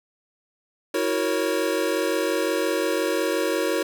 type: chord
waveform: square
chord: F# dominant seventh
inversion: third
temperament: equal with one note detuned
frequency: 324.3 / 370 / 466.2 / 554.4 Hz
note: E4 / F#4 / A#4 / C#5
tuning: -28 / 0 / 0 / 0 cents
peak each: -28 dBFS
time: 0.94-3.83 s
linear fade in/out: 5 ms
effects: none